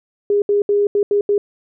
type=tone bursts at uneven times; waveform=sine; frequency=408.5 Hz; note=G#4; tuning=29 cents flat; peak=-12 dBFS; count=6; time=0.3-0.42 / 0.49-0.62 / 0.69-0.87 / 0.95-1.03 / 1.11-1.21 / 1.29-1.38 s; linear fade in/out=2 ms; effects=none